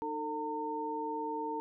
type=tone cluster; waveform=sine; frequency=306.2 / 449.1 / 910 Hz; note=D#4 / A4 / A#5; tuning=-28 / +35 / -42 cents; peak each=-40 / -39 / -36 dBFS; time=0.02-1.6 s; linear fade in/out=0 ms; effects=none